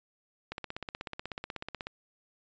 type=click train; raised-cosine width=0.3 ms; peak=-21 dBFS; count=23; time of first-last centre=0.52-1.87 s; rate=16.3 Hz; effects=resampled to 16000 Hz